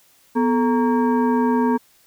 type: tone with frequency modulation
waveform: sine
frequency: 246.9 Hz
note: B3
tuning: in tune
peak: -15 dBFS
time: 0.35-1.78 s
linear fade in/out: 20 ms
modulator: 685 Hz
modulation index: 0.96
effects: white hiss -56 dBFS RMS until 2.06 s